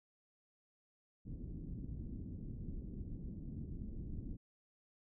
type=low-pass noise; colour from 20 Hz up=pink; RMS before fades=-45 dBFS; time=1.25-4.37 s; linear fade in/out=20 ms; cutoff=280 Hz; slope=24 dB/octave; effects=none